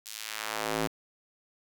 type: tone with high-pass filter sweep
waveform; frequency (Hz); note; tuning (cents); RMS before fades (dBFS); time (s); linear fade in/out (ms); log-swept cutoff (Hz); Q
square; 54.2; A1; -25; -34; 0.05-0.88; 20; 5500 to 220; 0.76
effects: 9-bit